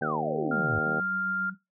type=harmonic tone; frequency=77 Hz; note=D#2; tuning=17 cents flat; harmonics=2 / 3 / 4 / 5 / 6 / 7 / 8 / 9 / 10; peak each=-36 / -35 / -40 / -37 / -35 / -37 / -41 / -41 / -36 dBFS; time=0.01-1 s; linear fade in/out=5 ms
type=exponential sweep; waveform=sine; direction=down; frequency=1600 to 92.6 Hz; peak=-29 dBFS; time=0.02-0.79 s; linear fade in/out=5 ms
type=tone; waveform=sine; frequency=1396.9 Hz; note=F6; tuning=in tune; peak=-27 dBFS; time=0.51-1.5 s; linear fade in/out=5 ms
type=tone with tremolo; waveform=sine; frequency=188.2 Hz; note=F#3; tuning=30 cents sharp; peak=-35 dBFS; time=0.85-1.55 s; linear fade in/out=20 ms; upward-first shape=sine; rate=7.3 Hz; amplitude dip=25%
effects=noise-tail reverb RT60 0.2 s tail -18 dB re dry